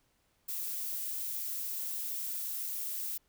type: noise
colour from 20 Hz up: violet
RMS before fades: -37 dBFS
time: 0.48-3.18 s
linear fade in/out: 10 ms
effects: pink hiss -73 dBFS RMS until 3.28 s